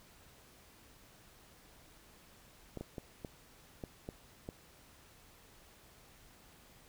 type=clicks; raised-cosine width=2 ms; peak=-28 dBFS; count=7; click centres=2.773 / 2.81 / 2.982 / 3.248 / 3.838 / 4.089 / 4.489 s; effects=pink hiss -61 dBFS RMS until 6.88 s